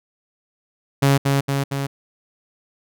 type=tone with echo; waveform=sawtooth; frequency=138.59 Hz; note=C#3; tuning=in tune; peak=-9 dBFS; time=1.02-1.18 s; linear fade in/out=10 ms; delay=230 ms; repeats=3; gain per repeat=-3 dB; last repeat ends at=1.87 s; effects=none